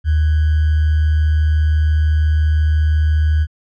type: tone with sample-and-hold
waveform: sine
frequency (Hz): 77.1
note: D#2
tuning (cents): -15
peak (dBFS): -11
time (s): 0.04-3.47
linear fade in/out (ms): 50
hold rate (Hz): 1575
effects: low-pass 3000 Hz 12 dB/octave